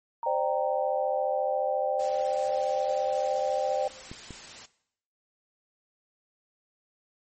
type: tone with exponential decay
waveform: sine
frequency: 930 Hz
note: A#5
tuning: 4 cents flat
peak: -29 dBFS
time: 0.23-2.72 s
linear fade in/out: 1 ms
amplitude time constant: 540 ms
type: chord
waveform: sine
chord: C suspended second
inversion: none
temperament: equal with one note detuned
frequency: 523.3 / 597.6 / 784 Hz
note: C5 / D5 / G5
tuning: 0 / +30 / 0 cents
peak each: -29 dBFS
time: 0.26-3.88 s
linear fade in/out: 5 ms
type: noise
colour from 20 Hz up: white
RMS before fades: -44 dBFS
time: 1.99-4.66 s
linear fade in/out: 10 ms
type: clicks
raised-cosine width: 3 ms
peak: -27 dBFS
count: 2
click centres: 4.115 / 4.307 s
effects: noise-tail reverb RT60 0.7 s tail -18 dB re dry + MP3 32 kbps